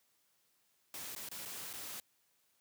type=noise with dropouts; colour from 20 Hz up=white; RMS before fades=-45 dBFS; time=0.94-2 s; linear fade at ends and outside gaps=1 ms; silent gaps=1.15-1.162 / 1.288-1.314 / 1.453-1.457 / 1.73-1.736 s; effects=white hiss -75 dBFS RMS until 2.6 s + high-pass 80 Hz 12 dB/octave